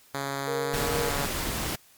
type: tone with pitch glide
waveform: 5% pulse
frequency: 138.59 to 141.5 Hz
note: C#3 to C#3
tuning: 0 to +36 cents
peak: -18 dBFS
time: 0.14-1.26 s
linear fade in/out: 5 ms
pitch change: +36 cents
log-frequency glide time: 0.56-0.82 s
type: tone with tremolo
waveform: sine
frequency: 467.7 Hz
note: A#4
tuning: 6 cents sharp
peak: -27 dBFS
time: 0.47-1.1 s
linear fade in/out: 10 ms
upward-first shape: triangle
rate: 2.4 Hz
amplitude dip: 50%
type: noise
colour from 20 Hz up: pink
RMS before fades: -30 dBFS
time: 0.73-1.76 s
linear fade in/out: 10 ms
effects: white hiss -57 dBFS RMS until 1.97 s + MP3 96 kbps